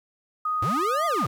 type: tone with pitch glide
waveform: sine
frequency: 1245 to 1222.9 Hz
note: D#6 to D#6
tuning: +1 to -30 cents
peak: -23 dBFS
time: 0.45-1.26 s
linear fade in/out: 5 ms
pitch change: -31 cents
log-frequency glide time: 0.74-1.12 s
type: linear two-way sweep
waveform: square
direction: up then down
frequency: 86 to 698.5 to 86 Hz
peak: -27 dBFS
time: 0.62-1.27 s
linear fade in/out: 5 ms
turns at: 1.06 s
effects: 10-bit